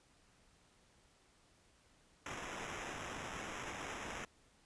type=noise with sample-and-hold; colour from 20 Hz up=white; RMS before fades=-45 dBFS; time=2.26-4.25 s; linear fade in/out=2 ms; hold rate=4410 Hz; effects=pink hiss -69 dBFS RMS until 4.65 s + resampled to 22050 Hz